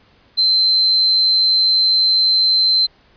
sine tone, 4096 Hz, C8, 38 cents flat, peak -11 dBFS, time 0.37-2.87 s, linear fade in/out 20 ms, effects pink hiss -53 dBFS RMS until 3.16 s + resampled to 11025 Hz

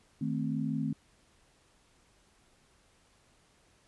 sine chord, A diminished, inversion second, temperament equal, 155.56 / 220 / 261.6 Hz, Eb3 / A3 / C4, 0 / 0 / 0 cents, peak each -34 dBFS, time 0.21-0.93 s, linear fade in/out 5 ms, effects pink hiss -66 dBFS RMS until 3.87 s + resampled to 24000 Hz

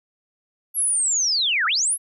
sine linear two-way sweep, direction down then up, 11490 to 1217 to 11490 Hz, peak -18 dBFS, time 0.74-1.98 s, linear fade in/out 50 ms, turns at 1.66 s, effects none

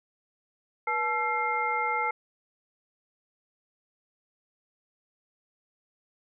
sine tone cluster, 482.7 / 865 / 1347 / 2115 Hz, B4 / A5 / E6 / C7, -40 / -30 / +37 / +18 cents, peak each -36 / -29 / -31 / -30 dBFS, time 0.87-2.11 s, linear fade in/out 5 ms, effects none

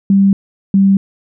sine tone pair in turn, 196.4 / 195.36 Hz, G3 / G3, +4 / -6 cents, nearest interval unison, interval 10 cents, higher first, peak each -6 dBFS, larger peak neither, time 0.1-0.33 / 0.74-0.97 s, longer neither, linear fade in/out 2 ms, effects none

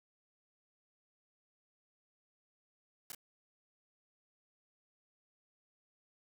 white noise with echo, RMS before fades -44 dBFS, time 3.1-3.12 s, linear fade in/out 2 ms, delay 29 ms, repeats 1, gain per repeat -3 dB, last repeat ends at 3.149 s, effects none

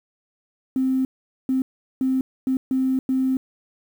triangle tone bursts at uneven times, 261.6 Hz, C4, in tune, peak -14 dBFS, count 6, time 0.76-1.05 / 1.49-1.62 / 2.01-2.21 / 2.47-2.57 / 2.71-2.99 / 3.09-3.37 s, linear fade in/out 2 ms, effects tanh soft clip ceiling -16 dBFS + 8-bit

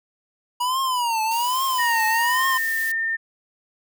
square tone with vibrato, 966 Hz, B5, 39 cents flat, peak -21 dBFS, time 0.6-2.58 s, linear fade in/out 10 ms, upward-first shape triangle, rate 1.2 Hz, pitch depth 190 cents each way
blue noise, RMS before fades -33 dBFS, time 1.31-2.92 s, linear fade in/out 5 ms
sine tone with pitch glide, 1854 to 1809.6 Hz, A#6 to A6, -10 to +48 cents, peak -21 dBFS, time 1.78-3.17 s, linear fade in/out 20 ms, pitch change -42 cents, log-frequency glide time 2.18-2.72 s
effects none

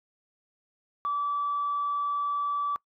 sine tone, 1155 Hz, D6, 29 cents flat, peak -25 dBFS, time 1.05-2.76 s, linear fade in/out 0 ms, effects noise-tail reverb RT60 0.1 s tail -24 dB re dry + tanh soft clip ceiling -21 dBFS

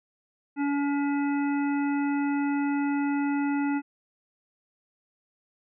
harmonic tone, 284.3 Hz, C#4, 44 cents sharp, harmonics 1 / 3 / 5 / 7 / 9, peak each -24 / -34 / -38 / -41 / -43 dBFS, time 0.56-3.82 s, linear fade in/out 50 ms, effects none

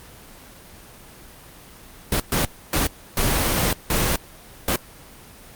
pink noise bursts at uneven times, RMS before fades -20 dBFS, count 6, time 2.12-2.2 / 2.32-2.45 / 2.73-2.87 / 3.17-3.73 / 3.9-4.16 / 4.68-4.76 s, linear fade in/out 2 ms, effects pink hiss -44 dBFS RMS until 5.55 s + Opus 24 kbps

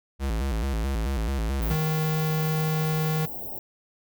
square tone with vibrato, 61.1 Hz, B1, 18 cents flat, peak -25 dBFS, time 0.19-1.77 s, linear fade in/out 50 ms, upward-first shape square, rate 4.6 Hz, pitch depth 190 cents each way
white band-stop noise, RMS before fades -35 dBFS, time 1.62-3.59 s, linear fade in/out 2 ms, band 870 to 15000 Hz, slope 96 dB/octave
square tone, 156.5 Hz, D#3, 10 cents sharp, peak -24 dBFS, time 1.7-3.26 s, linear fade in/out 10 ms
effects none

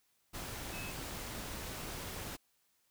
sine tone in noise, 2588 Hz, E7, 32 cents flat, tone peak -46 dBFS, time 0.72-0.92 s, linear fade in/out 20 ms, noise pink, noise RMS -43 dBFS, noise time 0.33-2.37 s, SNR -6 dB, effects white hiss -75 dBFS RMS until 2.9 s

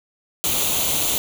white noise with comb filter, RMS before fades -21 dBFS, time 0.44-1.18 s, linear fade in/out 0 ms, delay 0.29 ms, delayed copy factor +0.65, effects none

